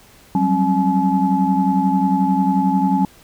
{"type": "tone cluster", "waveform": "sine", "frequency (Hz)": [184.4, 195.6, 270.1, 855], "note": ["F#3", "G3", "C#4", "A5"], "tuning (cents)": [-6, -4, -45, -50], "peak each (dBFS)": -19, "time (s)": [0.35, 3.05], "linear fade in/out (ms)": 2, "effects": ["tanh soft clip ceiling -3 dBFS", "pink hiss -48 dBFS RMS until 3.23 s"]}